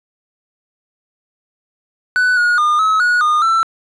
triangle tone with pitch steps, 1493 / 1444 / 1213 / 1286 / 1456 / 1222 / 1336 Hz, F#6 / F#6 / D#6 / E6 / F#6 / D#6 / E6, +15 / -43 / -44 / -43 / -28 / -32 / +23 cents, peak -9 dBFS, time 2.16-3.63 s, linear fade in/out 0 ms, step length 210 ms, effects resampled to 24000 Hz

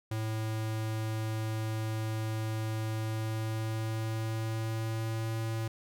square tone with pitch glide, 110 to 112.25 Hz, A2 to A2, 0 to +35 cents, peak -32 dBFS, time 0.11-5.68 s, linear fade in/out 5 ms, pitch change +35 cents, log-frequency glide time 2.94-5.38 s, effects none

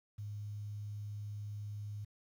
sine tone with quantisation, 103.83 Hz, G#2, in tune, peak -40 dBFS, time 0.18-2.05 s, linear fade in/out 10 ms, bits 11, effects none

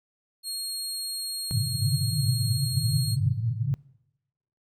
25% pulse tone, 4271 Hz, C8, 35 cents sharp, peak -26 dBFS, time 0.43-3.17 s, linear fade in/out 50 ms
pink band-pass noise, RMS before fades -26 dBFS, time 1.51-3.74 s, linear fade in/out 0 ms, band 100 to 150 Hz, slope 96 dB/octave
effects noise-tail reverb RT60 0.9 s tail -23 dB re dry

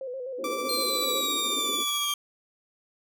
sine tone with vibrato, 514 Hz, C5, 31 cents flat, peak -32 dBFS, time 0.01-1.21 s, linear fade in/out 2 ms, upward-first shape square, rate 7.9 Hz, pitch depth 62 cents each way
white band-pass noise, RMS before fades -37 dBFS, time 0.37-1.85 s, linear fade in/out 50 ms, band 250 to 490 Hz, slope 48 dB/octave
sawtooth tone with tremolo, 1167 Hz, D6, 11 cents flat, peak -26 dBFS, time 0.44-2.14 s, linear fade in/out 2 ms, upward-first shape sine, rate 14 Hz, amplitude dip 35%
sawtooth linear sweep, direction down, 4186 to 3200 Hz, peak -24 dBFS, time 0.69-2.14 s, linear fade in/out 2 ms
effects none

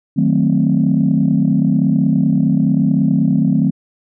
sine chord, D# diminished seventh, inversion none, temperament equal with one note detuned, 155.56 / 185 / 220.6 / 261.6 Hz, D#3 / F#3 / A3 / C4, 0 / 0 / +5 / 0 cents, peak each -16 dBFS, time 0.16-3.71 s, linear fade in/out 20 ms, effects tanh soft clip ceiling -3 dBFS

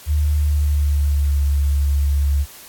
sine tone with pitch glide, 74.6 to 70.94 Hz, D2 to C#2, +28 to +41 cents, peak -14 dBFS, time 0.06-2.46 s, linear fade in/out 50 ms, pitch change -87 cents, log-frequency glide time 0.31-1.42 s, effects white hiss -41 dBFS RMS until 2.68 s + AAC 64 kbps

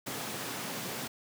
pink high-pass noise, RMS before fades -38 dBFS, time 0.06-1.08 s, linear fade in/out 10 ms, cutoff 130 Hz, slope 24 dB/octave, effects none

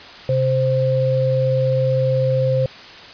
sine tone pair together, 130.82 / 523.3 Hz, C3 / C5, 0 / 0 cents, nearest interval 2 octaves, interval 2400 cents, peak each -18 / -17 dBFS, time 0.29-2.66 s, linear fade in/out 2 ms, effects white hiss -38 dBFS RMS until 3.13 s + resampled to 11025 Hz

